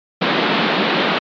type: band-pass noise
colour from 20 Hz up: pink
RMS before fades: -17 dBFS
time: 0.21-1.19 s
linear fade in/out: 10 ms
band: 170 to 4100 Hz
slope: 48 dB/octave
effects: MP3 64 kbps